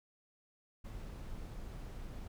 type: noise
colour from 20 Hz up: brown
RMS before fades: -45 dBFS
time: 0.84-2.28 s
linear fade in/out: 10 ms
effects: none